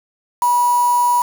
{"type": "tone with quantisation", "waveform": "sine", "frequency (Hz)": 970, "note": "B5", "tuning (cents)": -31, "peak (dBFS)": -12, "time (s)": [0.42, 1.22], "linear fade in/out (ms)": 2, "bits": 4, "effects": []}